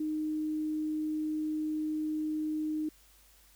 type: tone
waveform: sine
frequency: 308.5 Hz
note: D#4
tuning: 15 cents flat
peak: -30 dBFS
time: 0-2.89 s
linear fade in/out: 5 ms
effects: added 50 Hz sine -63 dBFS peak until 3.55 s + white hiss -62 dBFS RMS until 3.55 s